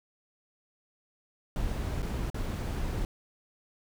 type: noise with dropouts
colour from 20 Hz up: brown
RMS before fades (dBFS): -32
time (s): 1.56-3.05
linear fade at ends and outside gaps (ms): 1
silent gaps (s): 2.021-2.028 / 2.301-2.344
effects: none